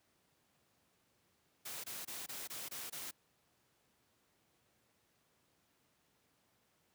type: noise bursts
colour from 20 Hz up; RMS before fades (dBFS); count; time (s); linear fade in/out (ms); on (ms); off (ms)
white; -45; 7; 1.65-3.112; 10; 190; 22
effects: pink hiss -75 dBFS RMS until 6.94 s + high-pass 100 Hz 12 dB/octave